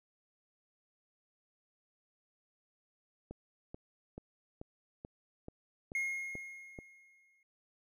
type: click train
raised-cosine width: 2 ms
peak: -31 dBFS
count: 9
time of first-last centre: 3.31-6.788 s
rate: 2.3 Hz
type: tone with exponential decay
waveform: triangle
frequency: 2149 Hz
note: C7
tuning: 46 cents sharp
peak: -29 dBFS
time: 5.95-7.43 s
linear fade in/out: 2 ms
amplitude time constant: 320 ms
effects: none